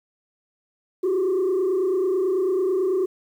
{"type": "tone with frequency modulation", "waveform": "sine", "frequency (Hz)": 375.2, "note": "F#4", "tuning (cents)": 24, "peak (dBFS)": -17, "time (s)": [1.03, 3.06], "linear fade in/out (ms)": 10, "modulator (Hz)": 29.1, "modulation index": 0.77, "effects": ["tanh soft clip ceiling -17 dBFS", "9-bit"]}